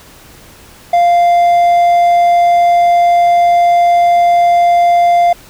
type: tone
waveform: triangle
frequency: 696 Hz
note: F5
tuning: 6 cents flat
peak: -4 dBFS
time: 0.93-5.33 s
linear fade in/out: 5 ms
effects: pink hiss -39 dBFS RMS until 5.49 s